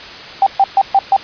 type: tone bursts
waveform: sine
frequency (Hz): 784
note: G5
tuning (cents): 0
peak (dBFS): -6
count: 5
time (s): 0.42-1.165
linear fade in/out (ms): 2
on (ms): 45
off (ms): 130
effects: white hiss -31 dBFS RMS until 1.23 s + resampled to 11025 Hz